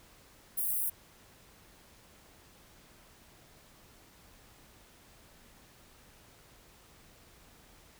white high-pass noise, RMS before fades -32 dBFS, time 0.57-0.9 s, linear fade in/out 10 ms, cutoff 9500 Hz, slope 48 dB/octave, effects pink hiss -59 dBFS RMS until 7.99 s

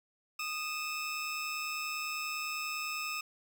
25% pulse tone pair together, 1237.5 / 2625 Hz, D#6 / E7, -10 / -8 cents, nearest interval octave + minor second, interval 1302 cents, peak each -35 / -33 dBFS, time 0.39-3.21 s, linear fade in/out 5 ms, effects none

